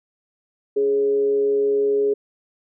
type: tone with frequency modulation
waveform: sine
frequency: 415.3 Hz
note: G#4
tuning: in tune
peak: -16 dBFS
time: 0.76-2.14 s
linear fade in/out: 10 ms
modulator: 133 Hz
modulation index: 0.26
effects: none